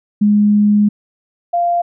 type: tone pair in turn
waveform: sine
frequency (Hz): 207.7 / 694.2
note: G#3 / F5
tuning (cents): 0 / -11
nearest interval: octave + major sixth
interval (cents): 2089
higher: second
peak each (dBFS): -8 / -12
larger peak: first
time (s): 0.21-0.89 / 1.53-1.82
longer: first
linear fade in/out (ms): 10
effects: none